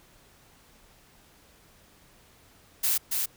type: noise with echo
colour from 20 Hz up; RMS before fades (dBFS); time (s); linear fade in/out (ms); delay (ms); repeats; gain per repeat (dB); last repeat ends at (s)
blue; -25; 2.83-2.98; 10; 280; 1; -3; 3.26
effects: pink hiss -58 dBFS RMS until 3.36 s